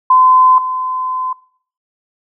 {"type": "tone with level steps", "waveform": "sine", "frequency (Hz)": 1024, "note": "C6", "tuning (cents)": -38, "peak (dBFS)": [-5, -16], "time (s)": [0.1, 1.33], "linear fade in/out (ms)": 5, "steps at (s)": 0.58, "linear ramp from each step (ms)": 2, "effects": ["noise-tail reverb RT60 0.6 s tail -23 dB re dry"]}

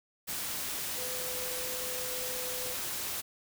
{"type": "tone in noise", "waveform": "sine", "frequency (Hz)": 504, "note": "B4", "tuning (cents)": 35, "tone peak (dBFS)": -41, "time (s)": [0.97, 2.75], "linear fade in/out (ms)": 20, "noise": "white", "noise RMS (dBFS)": -36, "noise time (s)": [0.27, 3.22], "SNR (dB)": -8, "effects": []}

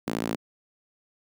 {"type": "tone with high-pass filter", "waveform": "sawtooth", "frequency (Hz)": 56, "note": "A1", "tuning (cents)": 31, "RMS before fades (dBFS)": -30, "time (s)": [0.07, 0.36], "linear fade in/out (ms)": 10, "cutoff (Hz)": 240, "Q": 1.7, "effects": []}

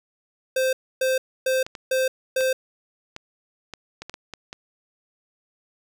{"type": "tone bursts", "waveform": "square", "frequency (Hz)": 521, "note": "C5", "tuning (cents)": -7, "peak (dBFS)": -20, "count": 5, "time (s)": [0.56, 2.53], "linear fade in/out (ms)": 5, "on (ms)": 170, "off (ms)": 280}
{"type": "clicks", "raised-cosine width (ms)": 0.2, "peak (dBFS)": -18, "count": 10, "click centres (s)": [1.665, 1.752, 2.408, 3.164, 3.737, 4.02, 4.096, 4.141, 4.337, 4.529]}
{"effects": []}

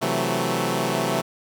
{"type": "chord", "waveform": "10% pulse", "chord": "F# half-diminished seventh", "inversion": "second", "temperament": "equal", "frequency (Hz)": [130.81, 164.81, 185, 220], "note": ["C3", "E3", "F#3", "A3"], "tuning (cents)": [0, 0, 0, 0], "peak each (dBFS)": -19, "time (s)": [0.01, 1.22], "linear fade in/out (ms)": 20, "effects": []}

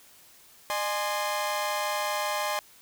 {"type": "chord", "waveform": "sawtooth", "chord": "Ab major", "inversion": "second", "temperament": "equal with one note detuned", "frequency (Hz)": [606.6, 830.6, 1046.5], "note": ["Eb5", "Ab5", "C6"], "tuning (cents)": [-44, 0, 0], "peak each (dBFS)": -28, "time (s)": [0.7, 2.59], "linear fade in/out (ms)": 0, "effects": ["white hiss -55 dBFS RMS until 2.81 s"]}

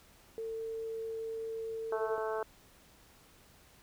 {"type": "tone", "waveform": "sine", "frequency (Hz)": 449.2, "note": "A4", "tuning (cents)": 36, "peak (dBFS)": -36, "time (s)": [0.38, 2.18], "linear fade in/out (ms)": 0}
{"type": "harmonic tone", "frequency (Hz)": 219.2, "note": "A3", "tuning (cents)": -6, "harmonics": [2, 3, 4, 5, 6, 7], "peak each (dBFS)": [-35, -39, -41, -43, -45, -46], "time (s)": [1.92, 2.43], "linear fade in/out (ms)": 2}
{"effects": ["pink hiss -61 dBFS RMS until 3.82 s"]}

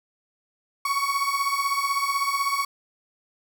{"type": "beating tone pair", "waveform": "35% pulse", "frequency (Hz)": [1109, 1125], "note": ["C#6", "C#6"], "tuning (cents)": [0, 25], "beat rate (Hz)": 16, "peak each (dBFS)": -24, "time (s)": [0.85, 2.65], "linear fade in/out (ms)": 5, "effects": []}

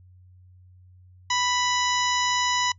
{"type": "harmonic tone with a mistuned harmonic", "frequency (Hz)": 987.8, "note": "B5", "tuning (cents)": 0, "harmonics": [1, 2, 3, 4, 5, 6, 7], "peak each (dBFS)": [-25, -28, -30, -31, -32, -33, -33], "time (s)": [1.3, 2.72], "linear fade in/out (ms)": 5, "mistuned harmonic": 5, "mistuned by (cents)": 59, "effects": ["noise-tail reverb RT60 0.1 s tail -24 dB re dry", "added 91 Hz sine -49 dBFS peak until 2.78 s"]}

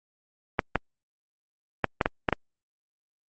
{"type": "clicks", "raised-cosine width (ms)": 0.5, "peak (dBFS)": -6, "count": 7, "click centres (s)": [0.592, 0.757, 1.843, 2.012, 2.059, 2.288, 2.327], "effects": ["Opus 32 kbps"]}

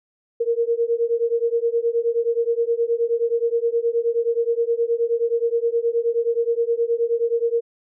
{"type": "beating tone pair", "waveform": "sine", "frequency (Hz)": [461.8, 471.3], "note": ["A#4", "A#4"], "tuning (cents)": [-16, 19], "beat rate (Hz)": 9.5, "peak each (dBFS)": [-21, -21], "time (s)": [0.4, 7.61], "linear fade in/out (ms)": 10, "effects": []}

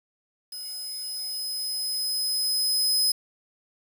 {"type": "tone with level ramp", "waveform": "sawtooth", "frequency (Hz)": 5060, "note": "D#8", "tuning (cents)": 28, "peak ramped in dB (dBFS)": [-32, -17], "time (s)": [0.52, 3.12], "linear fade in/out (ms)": 5, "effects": ["8-bit"]}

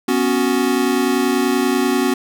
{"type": "chord", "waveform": "square", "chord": "B suspended second", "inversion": "none", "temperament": "equal", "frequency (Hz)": [246.9, 277.2, 370], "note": ["B3", "C#4", "F#4"], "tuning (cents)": [0, 0, 0], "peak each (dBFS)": -20, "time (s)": [0.08, 2.14], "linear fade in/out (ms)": 5, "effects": []}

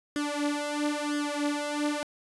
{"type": "tone with flanger", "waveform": "sawtooth", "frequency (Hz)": 293.7, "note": "D4", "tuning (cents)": 0, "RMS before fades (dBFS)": -30, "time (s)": [0.16, 2.03], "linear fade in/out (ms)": 0, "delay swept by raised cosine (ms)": [0.6, 4.9], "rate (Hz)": 1, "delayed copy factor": 0.9, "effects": ["resampled to 24000 Hz"]}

